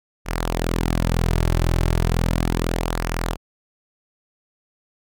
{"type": "tone with flanger", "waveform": "sawtooth", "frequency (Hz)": 42, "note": "E1", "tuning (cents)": 33, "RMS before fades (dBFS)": -21, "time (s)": [0.25, 3.37], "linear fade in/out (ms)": 50, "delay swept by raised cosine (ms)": [0.25, 4.25], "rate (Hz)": 0.35, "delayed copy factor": -0.5, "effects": []}